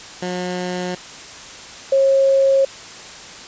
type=tone pair in turn; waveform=15% pulse / sine; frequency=180.4 / 542 Hz; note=F#3 / C#5; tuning=-44 / -39 cents; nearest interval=octave + perfect fifth; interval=1905 cents; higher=second; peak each=-16 / -11 dBFS; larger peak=second; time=0.22-0.95 / 1.92-2.65 s; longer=neither; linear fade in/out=5 ms; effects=white hiss -36 dBFS RMS until 3.47 s + resampled to 16000 Hz